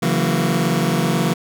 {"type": "chord", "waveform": "sawtooth", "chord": "F# dominant seventh", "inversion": "second", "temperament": "just", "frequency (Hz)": [138.75, 166.5, 185, 231.2], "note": ["C#3", "E3", "F#3", "A#3"], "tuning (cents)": [2, 18, 0, -14], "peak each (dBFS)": [-19, -16, -18, -19], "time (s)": [0.02, 1.34], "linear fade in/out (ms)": 10, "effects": []}